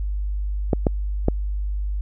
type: clicks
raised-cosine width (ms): 2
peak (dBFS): -4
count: 3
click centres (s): 0.732 / 0.868 / 1.284
effects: added 50 Hz sine -22 dBFS peak until 2.01 s